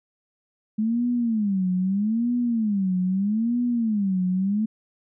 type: tone with vibrato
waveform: sine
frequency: 210.9 Hz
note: G#3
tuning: 27 cents sharp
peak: -20 dBFS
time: 0.78-4.66 s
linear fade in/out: 10 ms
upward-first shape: sine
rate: 0.79 Hz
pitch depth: 250 cents each way
effects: none